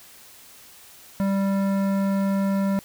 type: tone with hard clipping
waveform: sine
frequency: 196 Hz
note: G3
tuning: in tune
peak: -22 dBFS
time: 1.2-2.79 s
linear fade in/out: 0 ms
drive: 14 dB
effects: white hiss -48 dBFS RMS until 2.84 s